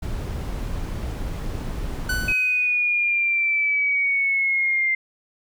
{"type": "noise", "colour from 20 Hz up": "brown", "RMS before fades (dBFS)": -28, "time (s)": [0.02, 2.33], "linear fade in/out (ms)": 10}
{"type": "tone with exponential decay", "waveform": "45% pulse", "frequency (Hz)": 1495, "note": "F#6", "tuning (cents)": 17, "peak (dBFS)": -21, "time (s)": [2.09, 2.92], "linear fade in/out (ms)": 5, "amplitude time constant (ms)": 180}
{"type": "linear sweep", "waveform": "sine", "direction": "down", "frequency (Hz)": [2535, 2093], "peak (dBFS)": -18, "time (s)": [2.28, 4.95], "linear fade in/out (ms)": 5}
{"effects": []}